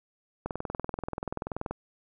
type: click train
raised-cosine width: 1 ms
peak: -18 dBFS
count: 27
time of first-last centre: 0.46-1.71 s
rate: 20.8 Hz
effects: none